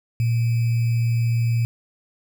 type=tone with sample-and-hold; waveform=sine; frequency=116.7 Hz; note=A#2; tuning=2 cents sharp; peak=-17 dBFS; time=0.2-1.65 s; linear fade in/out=0 ms; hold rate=2450 Hz; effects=none

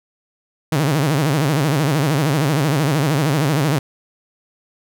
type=tone with vibrato; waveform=sawtooth; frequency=146.7 Hz; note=D3; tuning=2 cents flat; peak=-11 dBFS; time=0.72-3.79 s; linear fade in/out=5 ms; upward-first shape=sine; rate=13 Hz; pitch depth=180 cents each way; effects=none

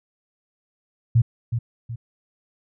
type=tone with echo; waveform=sine; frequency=116.54 Hz; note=A#2; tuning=in tune; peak=-12 dBFS; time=1.15-1.22 s; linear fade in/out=10 ms; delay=370 ms; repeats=2; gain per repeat=-8 dB; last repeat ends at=1.96 s; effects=none

